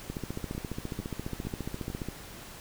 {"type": "two click trains", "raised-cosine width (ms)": 3, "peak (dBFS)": [-21, -24], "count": [30, 4], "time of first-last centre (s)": [[0.1, 2.086], [0.55, 1.901]], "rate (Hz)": [14.6, 2.22], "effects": ["pink hiss -46 dBFS RMS until 2.6 s"]}